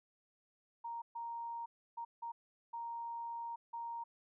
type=tone bursts at uneven times; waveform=sine; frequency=932.3 Hz; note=A#5; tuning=in tune; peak=-40 dBFS; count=6; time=0.84-1.02 / 1.15-1.66 / 1.97-2.05 / 2.22-2.32 / 2.73-3.56 / 3.73-4.04 s; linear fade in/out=10 ms; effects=none